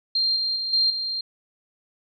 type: tone with level steps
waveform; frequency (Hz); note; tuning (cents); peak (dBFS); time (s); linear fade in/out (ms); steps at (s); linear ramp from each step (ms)
sine; 4186; C8; 0; -19 / -22 / -25 / -17 / -25; 0.15-1.21; 5; 0.36 / 0.56 / 0.73 / 0.9; 2
effects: none